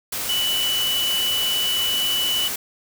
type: tone in noise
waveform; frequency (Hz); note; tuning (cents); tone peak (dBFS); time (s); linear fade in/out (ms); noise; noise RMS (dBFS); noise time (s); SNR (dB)
sine; 2968; F#7; +5; -20; 0.29-2.48; 5; white; -27; 0.12-2.56; +4
effects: none